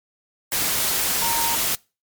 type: tone in noise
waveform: sine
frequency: 926 Hz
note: A#5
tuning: 12 cents flat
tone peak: -25 dBFS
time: 1.22-1.55 s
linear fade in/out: 0 ms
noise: white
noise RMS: -22 dBFS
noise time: 0.52-1.75 s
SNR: -6 dB
effects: noise-tail reverb RT60 0.3 s tail -25 dB re dry + MP3 96 kbps